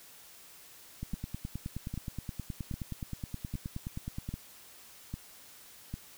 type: two click trains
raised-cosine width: 5 ms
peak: -24 / -24 dBFS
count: 7 / 32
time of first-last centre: 1.14-5.94 / 1.03-4.29 s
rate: 1.25 / 9.51 Hz
effects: white hiss -54 dBFS RMS until 6.17 s